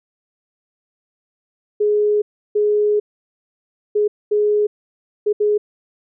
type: tone bursts at uneven times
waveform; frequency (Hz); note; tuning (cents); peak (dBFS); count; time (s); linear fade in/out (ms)
sine; 418.1; G#4; +12; -13; 6; 1.8-2.22 / 2.55-3 / 3.95-4.08 / 4.31-4.67 / 5.26-5.33 / 5.4-5.58; 10
effects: none